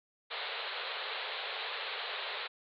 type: band-pass noise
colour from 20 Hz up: white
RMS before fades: -39 dBFS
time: 0.3-2.48 s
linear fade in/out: 20 ms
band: 400 to 4200 Hz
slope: 96 dB/octave
effects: none

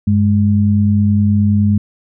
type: tone pair together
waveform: sine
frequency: 97.9 / 207.6 Hz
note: G2 / G#3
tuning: -2 / 0 cents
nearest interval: octave + minor second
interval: 1302 cents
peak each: -12 dBFS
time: 0.07-1.78 s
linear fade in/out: 5 ms
effects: none

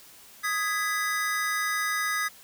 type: chord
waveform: square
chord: G# minor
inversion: second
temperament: just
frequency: 1245.9 / 1661.2 / 1993.5 Hz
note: D#6 / G#6 / B6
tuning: +2 / 0 / +16 cents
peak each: -31 dBFS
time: 0.43-2.29 s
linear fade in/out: 20 ms
effects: white hiss -51 dBFS RMS until 2.43 s

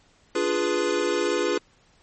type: chord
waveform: square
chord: D diminished seventh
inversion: none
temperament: equal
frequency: 293.7 / 349.2 / 415.3 / 493.9 Hz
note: D4 / F4 / Ab4 / Cb5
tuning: 0 / 0 / 0 / 0 cents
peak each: -32 / -27 / -27 / -28 dBFS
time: 0.35-1.58 s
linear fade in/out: 5 ms
effects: pink hiss -60 dBFS RMS until 2.02 s + MP3 32 kbps

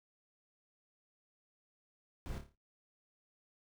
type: noise with echo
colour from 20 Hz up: brown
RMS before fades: -41 dBFS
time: 2.26-2.38 s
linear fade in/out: 0 ms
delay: 28 ms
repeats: 6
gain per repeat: -6 dB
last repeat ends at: 2.548 s
effects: noise-tail reverb RT60 0.2 s tail -18 dB re dry

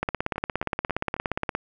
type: two click trains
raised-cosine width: 0.5 ms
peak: -22 / -10 dBFS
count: 5 / 27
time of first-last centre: 0.09-1.165 / 0.03-1.55 s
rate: 3.72 / 17.1 Hz
effects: none

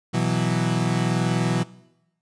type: chord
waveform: 35% pulse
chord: B suspended fourth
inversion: none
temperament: equal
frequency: 123.47 / 164.81 / 185 Hz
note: B2 / E3 / F#3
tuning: 0 / 0 / 0 cents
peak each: -23 dBFS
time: 0.13-1.64 s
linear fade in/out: 20 ms
effects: noise-tail reverb RT60 0.9 s tail -20 dB re dry + resampled to 22050 Hz

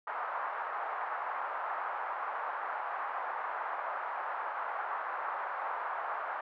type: band-pass noise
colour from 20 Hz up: pink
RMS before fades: -37 dBFS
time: 0.07-6.41 s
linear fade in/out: 5 ms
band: 780 to 1400 Hz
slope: 24 dB/octave
effects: none

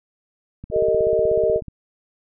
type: click train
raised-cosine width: 5 ms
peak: -22 dBFS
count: 18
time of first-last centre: 0.64-1.683 s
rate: 16.3 Hz
type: chord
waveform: sine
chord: Eb major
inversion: first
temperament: equal with one note detuned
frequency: 392 / 455.5 / 622.3 Hz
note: G4 / Bb4 / Eb5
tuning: 0 / -40 / 0 cents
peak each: -23 / -19 / -19 dBFS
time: 0.71-1.61 s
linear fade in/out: 50 ms
effects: none

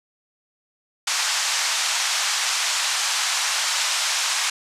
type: band-pass noise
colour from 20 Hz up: white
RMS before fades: -23 dBFS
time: 1.07-4.5 s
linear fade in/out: 5 ms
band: 800 to 7400 Hz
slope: 24 dB/octave
effects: resampled to 32000 Hz

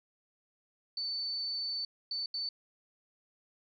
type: tone bursts at uneven times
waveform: sine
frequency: 4514 Hz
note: C#8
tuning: 31 cents sharp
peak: -33 dBFS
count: 3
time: 0.97-1.85 / 2.11-2.26 / 2.34-2.49 s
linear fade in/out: 2 ms
effects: none

